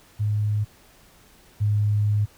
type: tone pair in turn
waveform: sine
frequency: 105.1 / 104.37 Hz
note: G#2 / G#2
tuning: +21 / +9 cents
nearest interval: unison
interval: 12 cents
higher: first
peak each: -20 / -18 dBFS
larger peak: second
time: 0.19-0.65 / 1.6-2.26 s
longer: second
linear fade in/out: 20 ms
effects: pink hiss -54 dBFS RMS until 2.37 s